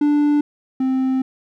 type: tone pair in turn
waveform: triangle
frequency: 293.7 / 261.7 Hz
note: D4 / C4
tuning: 0 / 0 cents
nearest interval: major second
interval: 200 cents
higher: first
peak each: -11 / -14 dBFS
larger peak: first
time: 0.01-0.41 / 0.8-1.22 s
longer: second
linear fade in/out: 5 ms
effects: none